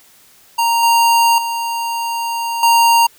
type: tone with level steps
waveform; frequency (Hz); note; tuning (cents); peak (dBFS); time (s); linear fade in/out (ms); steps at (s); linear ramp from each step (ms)
square; 930; A#5; -4; -13 / -10 / -19 / -9; 0.58-3.07; 10; 0.83 / 1.38 / 2.63; 2
effects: white hiss -48 dBFS RMS until 3.18 s